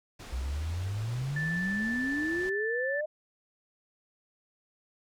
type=low-pass noise; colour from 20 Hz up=pink; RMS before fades=-46 dBFS; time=0.19-2.5 s; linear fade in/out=10 ms; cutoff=7400 Hz; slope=12 dB/octave
type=exponential sweep; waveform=sine; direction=up; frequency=60.1 to 622.3 Hz; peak=-30 dBFS; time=0.32-3.06 s; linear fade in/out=10 ms
type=tone; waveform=sine; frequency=1760 Hz; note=A6; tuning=in tune; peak=-31 dBFS; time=1.36-3.01 s; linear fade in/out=5 ms
effects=none